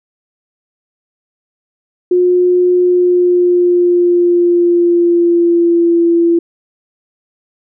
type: tone with pitch glide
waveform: sine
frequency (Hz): 359.2 to 339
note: F4 to E4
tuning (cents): +49 to +49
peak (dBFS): -7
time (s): 2.11-6.39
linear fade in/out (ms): 5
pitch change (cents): -100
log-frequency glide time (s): 2.77-6.05
effects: none